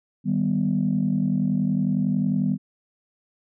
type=chord; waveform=sine; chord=Eb augmented; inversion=none; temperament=equal; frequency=155.56 / 196 / 246.9 Hz; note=Eb3 / G3 / B3; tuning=0 / 0 / 0 cents; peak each=-25 / -22 / -24 dBFS; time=0.24-2.58 s; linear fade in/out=50 ms; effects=tanh soft clip ceiling -12 dBFS